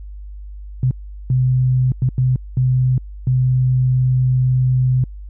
sine tone bursts at uneven times, 128 Hz, C3, 38 cents flat, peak -12 dBFS, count 6, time 0.83-0.91 / 1.3-1.92 / 2.02-2.09 / 2.18-2.36 / 2.57-2.98 / 3.27-5.04 s, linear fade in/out 2 ms, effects added 50 Hz sine -30 dBFS peak until 5.29 s

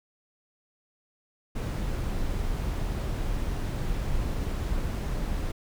brown noise, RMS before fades -29 dBFS, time 1.55-5.52 s, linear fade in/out 10 ms, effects none

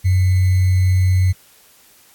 sine tone with sample-and-hold, 92.5 Hz, F#2, in tune, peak -11 dBFS, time 0.04-1.33 s, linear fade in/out 20 ms, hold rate 2100 Hz, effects white hiss -50 dBFS RMS until 2.14 s + AAC 64 kbps

